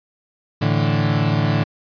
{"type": "chord", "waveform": "35% pulse", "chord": "A suspended fourth", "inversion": "none", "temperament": "equal", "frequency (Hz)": [110, 146.83, 164.81], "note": ["A2", "D3", "E3"], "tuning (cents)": [0, 0, 0], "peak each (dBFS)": [-18, -18, -21], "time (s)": [0.61, 1.64], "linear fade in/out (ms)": 10, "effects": ["resampled to 11025 Hz"]}